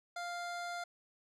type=tone; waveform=25% pulse; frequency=698.5 Hz; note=F5; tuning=in tune; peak=-35 dBFS; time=0.16-0.84 s; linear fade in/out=5 ms; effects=low-pass 8000 Hz 12 dB/octave